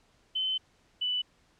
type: tone pair in turn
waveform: sine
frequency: 3057 / 2980 Hz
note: G7 / F#7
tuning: -44 / +12 cents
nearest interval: unison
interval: 44 cents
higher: first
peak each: -27 dBFS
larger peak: neither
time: 0.35-0.58 / 1.01-1.22 s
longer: first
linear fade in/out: 10 ms
effects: pink hiss -66 dBFS RMS until 1.59 s + low-pass 7000 Hz 12 dB/octave